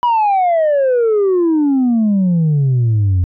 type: exponential sweep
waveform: sine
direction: down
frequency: 987.8 to 87.31 Hz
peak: -8 dBFS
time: 0.03-3.24 s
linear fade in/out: 0 ms
effects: tanh soft clip ceiling -9 dBFS